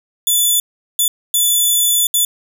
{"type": "tone bursts at uneven times", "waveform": "5% pulse", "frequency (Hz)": 3481, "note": "A7", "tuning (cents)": -19, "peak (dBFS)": -4, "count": 4, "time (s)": [[0.27, 0.6], [0.99, 1.08], [1.34, 2.07], [2.14, 2.25]], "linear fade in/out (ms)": 2, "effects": []}